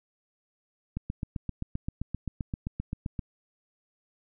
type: click train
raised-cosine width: 5 ms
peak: -19 dBFS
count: 18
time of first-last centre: 0.97-3.192 s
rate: 7.65 Hz
effects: none